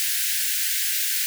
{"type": "high-pass noise", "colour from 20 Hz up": "white", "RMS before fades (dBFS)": -24, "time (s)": [0, 1.26], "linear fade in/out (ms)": 0, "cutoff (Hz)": 1500, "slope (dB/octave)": 96, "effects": []}